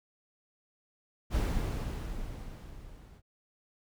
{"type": "noise with level ramp", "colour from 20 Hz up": "brown", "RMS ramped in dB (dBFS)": [-27, -53], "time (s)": [1.3, 3.22], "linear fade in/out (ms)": 50, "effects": []}